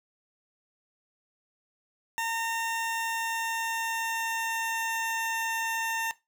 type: tone with pitch glide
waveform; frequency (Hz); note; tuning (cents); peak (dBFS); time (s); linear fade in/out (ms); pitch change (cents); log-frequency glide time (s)
20% pulse; 913 to 906.2; A#5 to A#5; -36 to -49; -23; 2.18-6.11; 0; -13; 2.52-5.31
effects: noise-tail reverb RT60 0.2 s tail -17 dB re dry